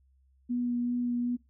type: tone with vibrato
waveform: sine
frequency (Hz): 242.8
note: B3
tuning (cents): -29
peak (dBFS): -27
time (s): 0.49-1.37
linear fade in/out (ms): 20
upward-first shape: sine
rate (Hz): 2.6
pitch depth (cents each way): 11
effects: noise-tail reverb RT60 0.2 s tail -19 dB re dry + added 66 Hz sine -62 dBFS peak until 1.49 s